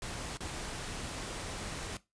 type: noise with dropouts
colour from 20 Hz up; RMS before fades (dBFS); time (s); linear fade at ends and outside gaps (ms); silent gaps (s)
pink; -40; 0.02-1.97; 2; 0.372-0.405
effects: noise-tail reverb RT60 0.2 s tail -17 dB re dry + resampled to 22050 Hz